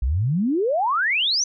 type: exponential sweep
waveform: sine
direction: up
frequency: 55.8 to 6230 Hz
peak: -18 dBFS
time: 0.02-1.44 s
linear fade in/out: 5 ms
effects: none